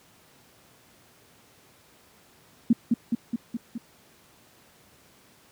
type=tone with echo; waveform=sine; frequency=233.1 Hz; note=A#3; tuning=in tune; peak=-14 dBFS; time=2.7-2.73 s; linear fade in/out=5 ms; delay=210 ms; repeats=5; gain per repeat=-3 dB; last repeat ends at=3.78 s; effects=pink hiss -57 dBFS RMS until 5.51 s + high-pass 100 Hz 12 dB/octave